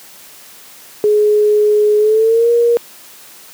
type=tone with pitch glide; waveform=sine; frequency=420.4 to 471.9 Hz; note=G#4 to A#4; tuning=+21 to +21 cents; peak=-8 dBFS; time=1.04-2.77 s; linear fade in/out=0 ms; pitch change=+200 cents; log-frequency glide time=1.98-2.5 s; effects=white hiss -39 dBFS RMS until 3.53 s + high-pass 150 Hz 12 dB/octave